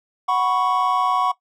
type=chord; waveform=triangle; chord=F# suspended fourth; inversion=none; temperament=equal; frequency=740 / 987.8 / 1108.7 Hz; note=F#5 / B5 / C#6; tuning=0 / 0 / 0 cents; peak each=-20 / -22 / -18 dBFS; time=0.28-1.32 s; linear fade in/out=10 ms; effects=noise-tail reverb RT60 0.1 s tail -17 dB re dry